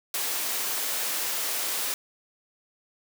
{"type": "high-pass noise", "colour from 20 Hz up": "white", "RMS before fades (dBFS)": -29, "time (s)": [0.14, 1.94], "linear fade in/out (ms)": 2, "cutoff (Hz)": 330, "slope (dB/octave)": 12, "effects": []}